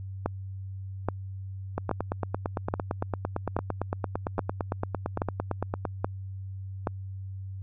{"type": "two click trains", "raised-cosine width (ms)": 1, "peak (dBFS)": [-14, -12], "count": [37, 9], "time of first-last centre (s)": [[1.78, 5.852], [0.26, 6.872]], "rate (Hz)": [8.84, 1.21], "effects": ["added 96 Hz sine -35 dBFS peak until 7.62 s"]}